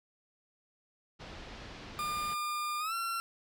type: low-pass noise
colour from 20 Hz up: pink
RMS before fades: -47 dBFS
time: 1.19-2.35 s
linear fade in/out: 20 ms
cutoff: 5000 Hz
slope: 24 dB/octave
type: tone with pitch glide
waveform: 40% pulse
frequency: 1205 to 1360.4 Hz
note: D6 to F6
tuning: +44 to -46 cents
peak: -32 dBFS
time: 1.99-3.2 s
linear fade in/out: 0 ms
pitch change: +210 cents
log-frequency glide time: 2.79-2.94 s
effects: none